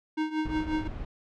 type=tone with tremolo; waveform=square; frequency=311.1 Hz; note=D#4; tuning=in tune; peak=-25 dBFS; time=0.17-0.88 s; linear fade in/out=10 ms; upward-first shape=triangle; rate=5.6 Hz; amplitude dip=85%
type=noise; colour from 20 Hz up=brown; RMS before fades=-36 dBFS; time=0.45-1.05 s; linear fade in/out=5 ms
effects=low-pass 3000 Hz 12 dB/octave